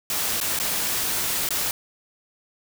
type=noise with dropouts; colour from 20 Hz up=white; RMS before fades=-25 dBFS; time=0.1-1.71 s; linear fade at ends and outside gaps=1 ms; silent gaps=0.402-0.412 / 0.589-0.599 / 1.489-1.506 s; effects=none